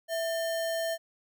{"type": "tone with sample-and-hold", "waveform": "sine", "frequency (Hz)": 659.3, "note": "E5", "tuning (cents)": 0, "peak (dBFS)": -28, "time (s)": [0.08, 0.98], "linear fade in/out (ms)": 50, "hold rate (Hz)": 2450, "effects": []}